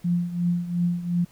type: tone with tremolo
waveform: sine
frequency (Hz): 174.4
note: F3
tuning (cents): -2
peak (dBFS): -18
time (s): 0.04-1.25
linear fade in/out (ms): 10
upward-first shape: triangle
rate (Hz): 2.8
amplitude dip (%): 80
effects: pink hiss -56 dBFS RMS until 1.31 s